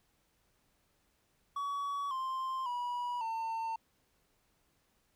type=tone with pitch steps; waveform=triangle; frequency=1130 / 1048.3 / 972.4 / 902.1 Hz; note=C#6 / C6 / B5 / A5; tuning=+33 / +3 / -27 / +43 cents; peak=-32 dBFS; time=1.56-3.76 s; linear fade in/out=5 ms; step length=550 ms; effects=pink hiss -74 dBFS RMS until 5.15 s